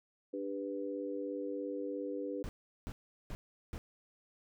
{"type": "chord", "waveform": "sine", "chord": "G major", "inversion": "second", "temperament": "equal with one note detuned", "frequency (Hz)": [293.7, 396.8, 493.9], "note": ["D4", "G4", "B4"], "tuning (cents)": [0, 21, 0], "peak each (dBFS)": [-40, -42, -40], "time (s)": [0.33, 2.43], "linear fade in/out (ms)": 10}
{"type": "noise bursts", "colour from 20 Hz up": "brown", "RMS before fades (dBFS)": -41, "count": 4, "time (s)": [2.44, 3.78], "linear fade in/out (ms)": 0, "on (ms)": 50, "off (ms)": 380}
{"effects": []}